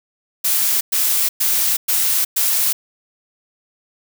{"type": "noise bursts", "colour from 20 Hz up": "blue", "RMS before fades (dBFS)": -17, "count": 5, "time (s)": [0.44, 2.73], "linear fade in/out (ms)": 10, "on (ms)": 370, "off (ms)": 110, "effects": []}